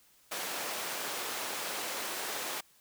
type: high-pass noise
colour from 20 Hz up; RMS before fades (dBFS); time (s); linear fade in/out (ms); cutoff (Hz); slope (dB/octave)
pink; -37; 0.31-2.61; 10; 470; 12
effects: white hiss -64 dBFS RMS until 2.8 s

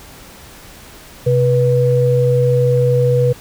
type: tone pair together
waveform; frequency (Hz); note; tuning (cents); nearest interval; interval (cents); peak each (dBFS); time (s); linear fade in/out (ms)
sine; 129.6 / 487.9; C3 / B4; -16 / -21; octave + major seventh; 2295; -13; 1.26-3.33; 10
effects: pink hiss -39 dBFS RMS until 3.4 s

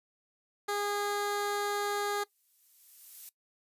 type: tone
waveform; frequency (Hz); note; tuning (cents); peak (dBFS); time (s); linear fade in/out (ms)
15% pulse; 409.3; G#4; -25; -24; 0.68-2.24; 10
type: noise with exponential growth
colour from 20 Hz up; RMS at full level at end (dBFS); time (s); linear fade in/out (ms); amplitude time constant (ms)
violet; -42; 1.91-3.29; 1; 300
effects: noise-tail reverb RT60 0.1 s tail -19 dB re dry + resampled to 32000 Hz

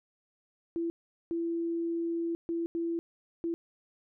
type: tone bursts at uneven times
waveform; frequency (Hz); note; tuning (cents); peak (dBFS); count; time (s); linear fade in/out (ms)
sine; 335.6; E4; +31; -29; 5; 0.76-0.9 / 1.31-2.35 / 2.49-2.66 / 2.75-2.99 / 3.44-3.54; 0
effects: none

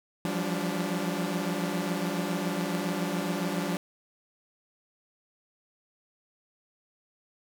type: tone cluster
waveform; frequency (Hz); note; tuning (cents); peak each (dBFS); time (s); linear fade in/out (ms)
sawtooth; 171.8 / 179 / 197 / 290; F3 / F3 / G3 / D4; -28 / +43 / +9 / -22; -30; 0.25-3.77; 0
effects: none

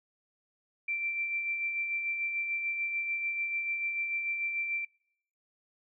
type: tone with tremolo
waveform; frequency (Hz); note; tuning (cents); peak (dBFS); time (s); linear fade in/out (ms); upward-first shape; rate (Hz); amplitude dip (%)
sine; 2349; D7; 0; -29; 0.88-4.85; 5; sine; 6.8; 40
effects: noise-tail reverb RT60 0.7 s tail -24 dB re dry

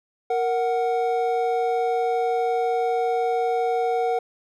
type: tone pair together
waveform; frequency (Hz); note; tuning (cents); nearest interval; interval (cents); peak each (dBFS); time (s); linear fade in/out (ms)
triangle; 466.2 / 740.7; A#4 / F#5; 0 / +2; minor sixth; 802; -21; 0.3-4.19; 5
effects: none

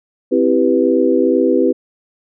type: chord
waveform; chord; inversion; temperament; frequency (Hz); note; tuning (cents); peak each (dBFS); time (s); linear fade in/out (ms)
sine; C major seventh; none; equal; 261.6 / 329.6 / 392 / 493.9; C4 / E4 / G4 / B4; 0 / 0 / 0 / 0; -16; 0.31-1.73; 20
effects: none

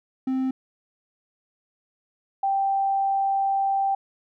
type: tone pair in turn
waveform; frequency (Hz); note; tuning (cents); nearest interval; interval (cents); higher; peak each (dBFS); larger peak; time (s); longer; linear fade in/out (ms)
triangle / sine; 261.6 / 783.9; C4 / G5; 0 / 0; octave + perfect fifth; 1900; second; -20; neither; 0.27-0.51 / 2.43-3.95; second; 5
effects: none

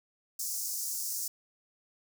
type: high-pass noise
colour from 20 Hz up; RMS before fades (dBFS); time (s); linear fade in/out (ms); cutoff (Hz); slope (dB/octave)
pink; -35; 0.39-1.28; 5; 5300; 48
effects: none

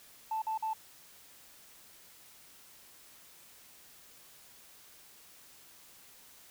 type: tone bursts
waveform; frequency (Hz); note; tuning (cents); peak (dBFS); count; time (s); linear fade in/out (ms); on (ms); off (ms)
sine; 880; A5; 0; -30; 3; 0.31-0.734; 5; 110; 47
effects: tanh soft clip ceiling -27 dBFS + white hiss -57 dBFS RMS until 6.5 s

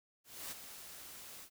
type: noise with ADSR envelope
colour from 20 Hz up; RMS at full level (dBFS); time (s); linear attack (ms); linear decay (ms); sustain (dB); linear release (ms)
white; -43; 0.24-1.5; 270; 28; -8; 77
effects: none

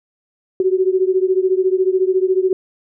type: beating tone pair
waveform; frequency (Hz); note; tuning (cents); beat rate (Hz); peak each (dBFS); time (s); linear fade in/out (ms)
sine; 370 / 384; F#4 / G4; 0 / -36; 14; -15 / -17; 0.6-2.53; 2
effects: none

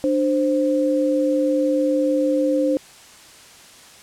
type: tone pair together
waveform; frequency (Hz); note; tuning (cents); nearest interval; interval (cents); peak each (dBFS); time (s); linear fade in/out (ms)
sine; 296.8 / 523.3; D4 / C5; +18 / 0; minor seventh; 982; -19; 0.04-2.77; 0
effects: white hiss -45 dBFS RMS until 4.02 s + low-pass 9000 Hz 12 dB/octave

